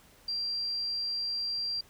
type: tone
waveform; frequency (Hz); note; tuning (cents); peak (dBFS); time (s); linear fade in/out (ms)
sine; 4735; D8; +13; -30; 0.28-1.81; 5
effects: pink hiss -59 dBFS RMS until 1.89 s